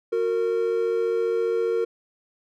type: tone pair together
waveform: triangle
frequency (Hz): 365.1 / 460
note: F#4 / A#4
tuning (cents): -23 / -23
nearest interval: major third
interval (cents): 400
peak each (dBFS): -25 / -20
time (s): 0.12-1.85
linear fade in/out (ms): 10
effects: none